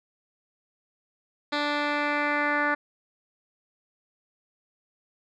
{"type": "tone with low-pass filter sweep", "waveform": "10% pulse", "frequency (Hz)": 293, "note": "D4", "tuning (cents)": -4, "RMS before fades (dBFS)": -26, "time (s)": [1.52, 2.75], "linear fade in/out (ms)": 10, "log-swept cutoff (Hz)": [3600, 1700], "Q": 2.9, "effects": []}